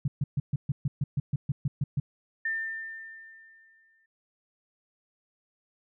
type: tone bursts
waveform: sine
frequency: 140 Hz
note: C#3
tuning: 18 cents sharp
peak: -23 dBFS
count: 13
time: 0.05-2 s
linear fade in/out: 5 ms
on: 30 ms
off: 130 ms
type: tone with exponential decay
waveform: sine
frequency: 1797 Hz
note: A6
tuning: 36 cents sharp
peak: -26 dBFS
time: 2.45-4.06 s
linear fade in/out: 5 ms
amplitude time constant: 350 ms
effects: none